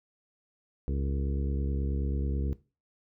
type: harmonic tone with a mistuned harmonic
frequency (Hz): 69.3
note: C#2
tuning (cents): 0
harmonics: 1 / 2 / 3 / 4 / 5 / 6 / 7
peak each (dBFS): -29 / -35 / -39 / -41 / -43 / -45 / -46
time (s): 0.88-2.53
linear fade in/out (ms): 0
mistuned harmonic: 7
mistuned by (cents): -47
effects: noise-tail reverb RT60 0.3 s tail -17 dB re dry